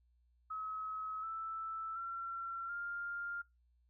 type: tone with pitch steps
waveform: sine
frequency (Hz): 1282 / 1320.3 / 1359.8 / 1400.5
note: E6 / E6 / F6 / F6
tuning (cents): -49 / +2 / -47 / +4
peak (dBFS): -39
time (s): 0.5-3.42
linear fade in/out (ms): 10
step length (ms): 730
effects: noise-tail reverb RT60 0.2 s tail -24 dB re dry + added 60 Hz sine -69 dBFS peak until 3.89 s